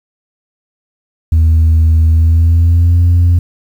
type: tone with pitch glide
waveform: sine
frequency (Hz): 80.5 to 86.78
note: E2 to F2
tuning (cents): -41 to -10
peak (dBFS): -3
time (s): 1.32-3.39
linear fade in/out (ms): 5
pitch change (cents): +131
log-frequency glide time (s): 2.09-3.01
effects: tanh soft clip ceiling -4 dBFS + 7-bit